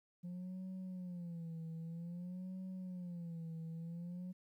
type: tone with vibrato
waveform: sine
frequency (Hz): 174.61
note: F3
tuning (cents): 0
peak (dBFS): -40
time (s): 0.23-4.33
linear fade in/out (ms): 20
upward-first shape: sine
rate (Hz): 0.52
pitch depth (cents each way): 120
effects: tanh soft clip ceiling -42 dBFS + 13-bit